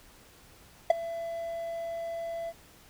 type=tone with ADSR envelope; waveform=triangle; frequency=670 Hz; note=E5; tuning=28 cents sharp; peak=-11 dBFS; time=0.9-2.53 s; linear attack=5 ms; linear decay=12 ms; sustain=-20 dB; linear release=45 ms; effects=pink hiss -56 dBFS RMS until 2.89 s